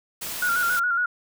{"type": "noise", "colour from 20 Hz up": "white", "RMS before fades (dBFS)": -32, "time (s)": [0.21, 0.8], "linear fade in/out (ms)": 10}
{"type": "tone with vibrato", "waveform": "sine", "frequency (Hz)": 1422, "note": "F6", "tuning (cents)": 31, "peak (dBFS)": -20, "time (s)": [0.42, 1.06], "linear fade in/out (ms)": 5, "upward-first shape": "square", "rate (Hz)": 7.2, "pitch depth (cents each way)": 45}
{"effects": []}